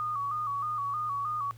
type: tone with vibrato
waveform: sine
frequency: 1174.7 Hz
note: D6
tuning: in tune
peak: -29 dBFS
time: 0-1.51 s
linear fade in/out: 0 ms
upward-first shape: square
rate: 3.2 Hz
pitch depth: 72 cents each way
effects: added 114 Hz sine -47 dBFS peak until 1.57 s + pink hiss -60 dBFS RMS until 1.57 s

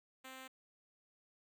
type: tone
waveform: 5% pulse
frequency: 261.6 Hz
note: C4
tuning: in tune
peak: -38 dBFS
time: 0.24-0.48 s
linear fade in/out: 10 ms
effects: none

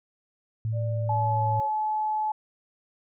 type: tone with vibrato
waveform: sine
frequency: 110.6 Hz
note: A2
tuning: 9 cents sharp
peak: -25 dBFS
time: 0.65-1.6 s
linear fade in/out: 0 ms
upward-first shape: sine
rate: 1.9 Hz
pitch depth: 10 cents each way
type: tone with pitch glide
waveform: sine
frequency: 587.3 to 554.3 Hz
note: D5 to C#5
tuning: 0 to 0 cents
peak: -34 dBFS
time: 0.72-1.7 s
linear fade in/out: 50 ms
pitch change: -100 cents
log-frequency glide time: 1.08-1.41 s
type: tone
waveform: sine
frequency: 859 Hz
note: A5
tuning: 42 cents flat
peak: -24 dBFS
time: 1.09-2.32 s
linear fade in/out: 5 ms
effects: none

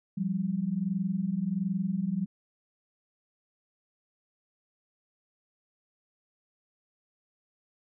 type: tone pair together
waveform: sine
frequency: 174.61 / 195.99 Hz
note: F3 / G3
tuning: 0 / 0 cents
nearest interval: major second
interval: 200 cents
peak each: -31 / -29 dBFS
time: 0.17-2.26 s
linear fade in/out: 10 ms
effects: none

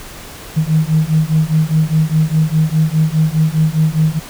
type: beating tone pair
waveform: sine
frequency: 154.9 / 159.8 Hz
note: D#3 / D#3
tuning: -7 / +47 cents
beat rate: 4.9 Hz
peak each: -13 dBFS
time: 0.56-4.2 s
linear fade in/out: 20 ms
effects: tanh soft clip ceiling -3 dBFS + pink hiss -33 dBFS RMS until 4.29 s

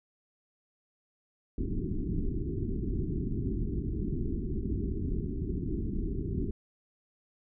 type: low-pass noise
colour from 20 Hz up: pink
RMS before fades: -32 dBFS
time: 1.58-6.51 s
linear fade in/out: 2 ms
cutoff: 400 Hz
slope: 96 dB/octave
effects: none

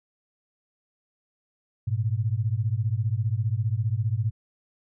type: beating tone pair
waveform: sine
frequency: 103.83 / 118.83 Hz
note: G#2 / A#2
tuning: 0 / +34 cents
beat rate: 15 Hz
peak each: -25 / -26 dBFS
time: 1.87-4.31 s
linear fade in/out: 10 ms
effects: none

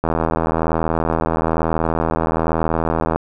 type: click train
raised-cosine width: 1 ms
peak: -4 dBFS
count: 254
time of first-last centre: 0.04-3.16 s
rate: 81.1 Hz
effects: none

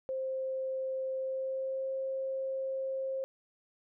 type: tone with pitch glide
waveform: sine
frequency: 526 to 532.1 Hz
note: C5 to C5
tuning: +9 to +29 cents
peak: -32 dBFS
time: 0.09-3.24 s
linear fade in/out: 0 ms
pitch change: +20 cents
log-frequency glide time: 1.16-1.92 s
effects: none

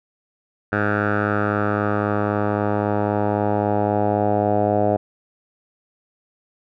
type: tone with low-pass filter sweep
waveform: 10% pulse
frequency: 103.8 Hz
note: G#2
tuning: in tune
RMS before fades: -20 dBFS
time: 0.72-4.97 s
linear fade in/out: 10 ms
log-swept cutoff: 1500 to 690 Hz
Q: 4
effects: none

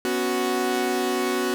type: chord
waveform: sawtooth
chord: B suspended second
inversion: none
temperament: equal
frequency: 246.9 / 277.2 / 370 Hz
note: B3 / C#4 / F#4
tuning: 0 / 0 / 0 cents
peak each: -24 / -26 / -20 dBFS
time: 0.05-1.54 s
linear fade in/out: 0 ms
effects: none

